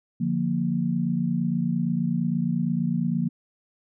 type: chord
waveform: sine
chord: Bb major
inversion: first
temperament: equal with one note detuned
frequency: 146.83 / 175.52 / 233.1 Hz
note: D3 / F3 / Bb3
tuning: 0 / +9 / 0 cents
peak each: -29 / -25 / -26 dBFS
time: 0.2-3.29 s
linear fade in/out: 10 ms
effects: none